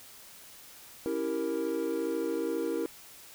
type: chord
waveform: triangle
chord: C# diminished seventh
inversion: none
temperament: equal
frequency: 277.2 / 329.6 / 392 / 466.2 Hz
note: C#4 / E4 / G4 / Bb4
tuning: 0 / 0 / 0 / 0 cents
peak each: -36 / -31 / -35 / -31 dBFS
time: 1.06-2.86 s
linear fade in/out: 0 ms
effects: white hiss -51 dBFS RMS until 3.34 s